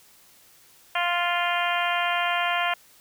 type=harmonic tone; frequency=349.2 Hz; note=F4; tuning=in tune; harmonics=2 / 3 / 4 / 5 / 6 / 7 / 8 / 9; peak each=-27 / -29 / -30 / -31 / -32 / -32 / -33 / -34 dBFS; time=0.95-2.74 s; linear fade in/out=5 ms; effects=white hiss -55 dBFS RMS until 3 s